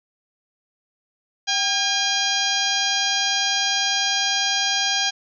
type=harmonic tone with a mistuned harmonic; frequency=810 Hz; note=G#5; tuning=43 cents flat; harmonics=1 / 2 / 3 / 4 / 5 / 6 / 7 / 8; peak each=-28 / -27 / -30 / -24 / -29 / -26 / -29 / -30 dBFS; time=1.47-5.11 s; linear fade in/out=20 ms; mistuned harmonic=1; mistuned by=-61 cents; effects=none